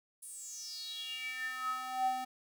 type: tone with high-pass filter sweep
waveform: square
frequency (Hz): 256.5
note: C4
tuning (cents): -34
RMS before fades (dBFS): -39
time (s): 0.22-2.25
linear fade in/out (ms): 10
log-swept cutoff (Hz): 10000 to 580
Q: 8.5
effects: none